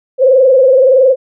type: tone with frequency modulation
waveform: sine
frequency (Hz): 523.3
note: C5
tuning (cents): 0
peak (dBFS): -4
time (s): 0.18-1.16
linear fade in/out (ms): 50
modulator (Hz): 21.5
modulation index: 1.2
effects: none